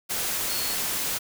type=tone in noise; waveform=sine; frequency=4348 Hz; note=C#8; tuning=34 cents flat; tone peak=-34 dBFS; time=0.48-0.75 s; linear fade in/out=20 ms; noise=white; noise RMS=-28 dBFS; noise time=0.09-1.19 s; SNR=-9 dB; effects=none